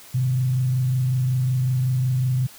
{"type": "tone with frequency modulation", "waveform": "sine", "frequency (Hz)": 128.1, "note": "C3", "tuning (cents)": -36, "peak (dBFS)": -18, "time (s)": [0.14, 2.47], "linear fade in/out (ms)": 10, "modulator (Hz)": 25.4, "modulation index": 0.28, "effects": ["white hiss -45 dBFS RMS until 2.58 s"]}